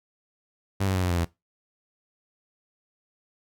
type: tone with pitch steps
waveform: sawtooth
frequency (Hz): 98 / 95.16 / 92.39 / 89.71 / 87.11 / 84.58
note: G2 / F#2 / F#2 / F2 / F2 / E2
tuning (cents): 0 / +49 / -2 / +47 / -4 / +45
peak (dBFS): -19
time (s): 0.8-1.25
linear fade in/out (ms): 10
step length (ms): 75
effects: noise-tail reverb RT60 0.2 s tail -19 dB re dry